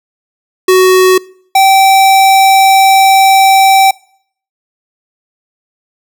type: tone pair in turn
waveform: square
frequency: 371.9 / 774.7 Hz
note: F#4 / G5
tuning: +9 / -21 cents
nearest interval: octave + minor second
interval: 1270 cents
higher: second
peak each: -4 dBFS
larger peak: neither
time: 0.68-1.18 / 1.55-3.91 s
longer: second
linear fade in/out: 5 ms
effects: noise-tail reverb RT60 0.6 s tail -24 dB re dry